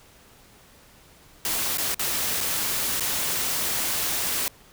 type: noise with dropouts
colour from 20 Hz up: white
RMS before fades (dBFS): -26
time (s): 1.45-4.48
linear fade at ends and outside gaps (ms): 1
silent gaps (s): 1.773-1.782 / 1.945-1.994 / 2.406-2.41 / 2.998-3.006
effects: pink hiss -53 dBFS RMS until 4.72 s